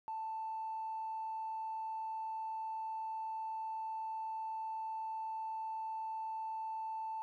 triangle tone with tanh clipping, 884 Hz, A5, 8 cents sharp, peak -38 dBFS, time 0.08-7.22 s, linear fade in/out 0 ms, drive 4 dB, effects none

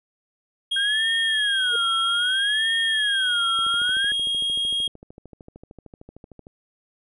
triangle tone, 3263 Hz, G#7, 31 cents flat, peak -20 dBFS, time 0.71-4.88 s, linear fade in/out 10 ms
sine tone with vibrato, 1568 Hz, G6, in tune, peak -23 dBFS, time 0.76-4.12 s, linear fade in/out 5 ms, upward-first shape sine, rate 0.62 Hz, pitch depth 260 cents each way
sine tone with exponential growth, 461.7 Hz, A#4, 17 cents flat, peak -27 dBFS, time 1.68-1.76 s, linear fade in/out 5 ms, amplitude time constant 17 ms
click train, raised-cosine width 2 ms, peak -29 dBFS, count 39, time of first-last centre 3.59-6.469 s, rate 13.2 Hz
effects resampled to 32000 Hz

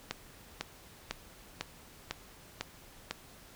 click train, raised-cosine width 0.2 ms, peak -16 dBFS, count 7, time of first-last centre 0.11-3.11 s, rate 2 Hz, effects pink hiss -55 dBFS RMS until 3.55 s

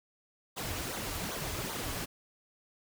pink noise with flanger, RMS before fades -37 dBFS, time 0.56-2.06 s, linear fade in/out 20 ms, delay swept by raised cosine 0.37 to 5.77 ms, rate 2.6 Hz, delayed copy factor -0.75, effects none

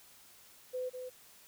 sine tone with echo, 506 Hz, B4, 42 cents sharp, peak -34 dBFS, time 0.73-0.9 s, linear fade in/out 20 ms, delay 200 ms, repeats 1, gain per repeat -6 dB, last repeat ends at 1.1 s, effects white hiss -59 dBFS RMS until 1.47 s

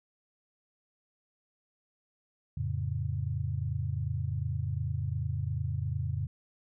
sine chord, F augmented, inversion none, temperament equal, 87.31 / 110 / 138.59 Hz, F2 / A2 / C#3, 0 / 0 / 0 cents, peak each -34 dBFS, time 2.57-6.27 s, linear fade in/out 5 ms, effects none

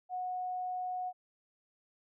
sine tone, 732 Hz, F#5, 19 cents flat, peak -34 dBFS, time 0.09-1.13 s, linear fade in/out 50 ms, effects none

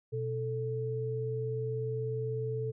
sine tone pair together, 123.61 / 440 Hz, B2 / A4, +2 / 0 cents, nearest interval octave + minor seventh, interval 2198 cents, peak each -34 / -34 dBFS, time 0.12-2.72 s, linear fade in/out 20 ms, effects none

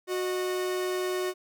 45% pulse tone pair together, 366.8 / 614.4 Hz, F#4 / D#5, -15 / -22 cents, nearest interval major sixth, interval 893 cents, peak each -28 / -37 dBFS, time 0.07-1.34 s, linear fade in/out 50 ms, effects none

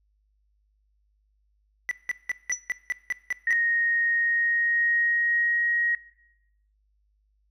triangle tone bursts, 1975.5 Hz, B6, in tune, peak -22 dBFS, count 9, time 1.89-3.528 s, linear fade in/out 0 ms, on 22 ms, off 180 ms
sine tone with exponential decay, 5920 Hz, F#8, in tune, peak -20 dBFS, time 2.52-2.61 s, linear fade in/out 5 ms, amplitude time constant 18 ms
sine tone with pitch glide, 1864.7 to 1887.5 Hz, A#6 to A#6, 0 to +21 cents, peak -21 dBFS, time 3.47-5.95 s, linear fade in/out 2 ms, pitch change +21 cents, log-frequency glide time 4.15-5.63 s
effects noise-tail reverb RT60 0.8 s tail -19 dB re dry + added 51 Hz sine -65 dBFS peak until 7.5 s

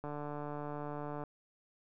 click train, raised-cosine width 1 ms, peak -28 dBFS, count 177, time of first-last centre 0.04-1.237 s, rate 147 Hz, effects none

